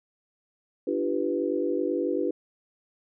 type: chord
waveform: sine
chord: G dominant seventh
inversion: second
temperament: equal with one note detuned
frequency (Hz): 293.7 / 341.3 / 392 / 493.9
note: D4 / F4 / G4 / B4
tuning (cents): 0 / -40 / 0 / 0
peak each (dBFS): -30 / -29 / -30 / -30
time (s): 0.87-2.31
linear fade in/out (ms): 5
effects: none